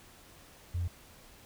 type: tone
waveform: triangle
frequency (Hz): 87.31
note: F2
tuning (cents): 0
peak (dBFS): -26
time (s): 0.74-0.88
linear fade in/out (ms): 10
effects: tanh soft clip ceiling -27 dBFS + pink hiss -56 dBFS RMS until 1.45 s